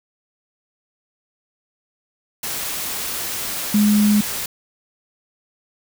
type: tone in noise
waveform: sine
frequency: 208.9 Hz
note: G#3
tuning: 10 cents sharp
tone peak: -12 dBFS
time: 3.74-4.21 s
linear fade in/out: 5 ms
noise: white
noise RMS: -26 dBFS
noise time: 2.43-4.46 s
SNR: +11 dB
effects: none